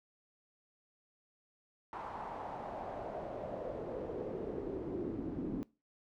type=noise with band-pass filter sweep; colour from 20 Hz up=brown; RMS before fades=-41 dBFS; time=1.93-5.63 s; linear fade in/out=0 ms; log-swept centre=980 to 280 Hz; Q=3.4; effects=noise-tail reverb RT60 0.3 s tail -22 dB re dry